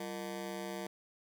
20% pulse ring-modulated tone, 269.6 Hz, C#4, 48 cents flat, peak -31 dBFS, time 0-0.87 s, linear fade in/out 5 ms, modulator 76.6 Hz, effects none

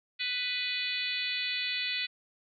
harmonic tone with a mistuned harmonic, 495.8 Hz, B4, 7 cents sharp, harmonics 3 / 4 / 5 / 6 / 7 / 8 / 9, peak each -45 / -37 / -35 / -40 / -37 / -37 / -40 dBFS, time 0.19-2.07 s, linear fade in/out 20 ms, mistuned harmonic 9, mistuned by -20 cents, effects none

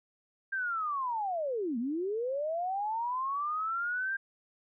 sine linear two-way sweep, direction down then up, 1600 to 221.8 to 1600 Hz, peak -30 dBFS, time 0.52-4.17 s, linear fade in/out 10 ms, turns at 1.78 s, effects none

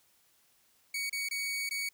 sawtooth tone with dropouts, 2243 Hz, C#7, 20 cents sharp, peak -29 dBFS, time 0.94-1.89 s, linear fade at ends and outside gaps 5 ms, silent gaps 1.097-1.127 / 1.288-1.31 / 1.692-1.709 s, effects white hiss -68 dBFS RMS until 1.93 s

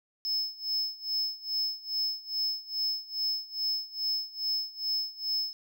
triangle tone with tremolo, 5220 Hz, E8, 18 cents flat, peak -25 dBFS, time 0.25-5.53 s, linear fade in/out 0 ms, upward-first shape sine, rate 2.4 Hz, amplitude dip 90%, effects none

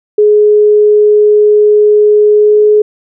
sine tone with pitch glide, 420 to 422.4 Hz, G#4 to G#4, +19 to +29 cents, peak -3 dBFS, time 0.18-2.82 s, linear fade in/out 5 ms, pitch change +10 cents, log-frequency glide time 2.33-2.69 s, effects none

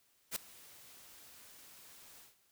white noise with ADSR envelope, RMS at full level -35 dBFS, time 0.31-2.36 s, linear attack 51 ms, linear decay 3 ms, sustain -22 dB, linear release 150 ms, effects white hiss -72 dBFS RMS until 2.51 s

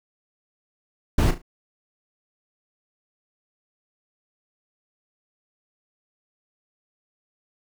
brown noise with echo, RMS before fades -18 dBFS, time 1.18-1.31 s, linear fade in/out 5 ms, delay 36 ms, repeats 3, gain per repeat -10 dB, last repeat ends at 1.418 s, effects none

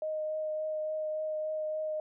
sine tone with vibrato, 620 Hz, D#5, 6 cents flat, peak -31 dBFS, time 0.02-2 s, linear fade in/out 2 ms, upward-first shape triangle, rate 3.5 Hz, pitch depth 12 cents each way, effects none

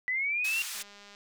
sine linear sweep, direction up, 1967 to 2787 Hz, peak -27 dBFS, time 0.08-0.62 s, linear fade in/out 0 ms
white band-pass noise, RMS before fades -38 dBFS, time 0.44-0.83 s, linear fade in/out 10 ms, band 1500 to 9700 Hz, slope 12 dB/octave
click train, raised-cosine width 0.2 ms, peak -34 dBFS, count 82, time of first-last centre 0.75-1.149 s, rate 203 Hz
effects none

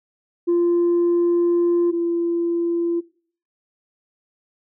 sine tone pair in turn, 345.8 / 340.8 Hz, F4 / F4, -17 / -42 cents, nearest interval unison, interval 25 cents, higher first, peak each -13 / -18 dBFS, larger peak first, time 0.47-1.92 / 1.92-3.01 s, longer first, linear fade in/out 20 ms, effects noise-tail reverb RT60 0.5 s tail -21 dB re dry + tanh soft clip ceiling -13 dBFS

